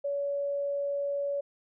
sine tone, 566 Hz, C#5, 36 cents sharp, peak -28 dBFS, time 0.04-1.41 s, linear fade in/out 10 ms, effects none

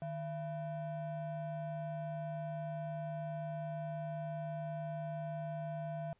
triangle ring-modulated tone, 415.3 Hz, G#4, in tune, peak -33 dBFS, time 0.02-6.13 s, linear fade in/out 0 ms, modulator 261 Hz, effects pink hiss -75 dBFS RMS until 6.19 s + resampled to 8000 Hz

